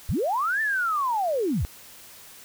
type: linear two-way sweep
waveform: sine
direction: up then down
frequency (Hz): 48.05 to 1794 to 48.05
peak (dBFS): -22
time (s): 0.09-1.65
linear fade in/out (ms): 0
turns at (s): 0.61
effects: white hiss -47 dBFS RMS until 2.44 s